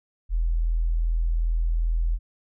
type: tone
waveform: sine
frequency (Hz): 41.29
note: E1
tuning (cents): +4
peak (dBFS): -20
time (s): 0.29-2.19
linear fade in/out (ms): 50
effects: none